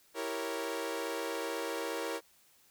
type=chord; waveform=sawtooth; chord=E diminished seventh; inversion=none; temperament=equal; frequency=329.6 / 392 / 466.2 / 554.4 Hz; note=E4 / G4 / Bb4 / Db5; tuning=0 / 0 / 0 / 0 cents; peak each=-37 / -39 / -34 / -37 dBFS; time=0.14-2.21 s; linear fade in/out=50 ms; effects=white hiss -65 dBFS RMS until 2.7 s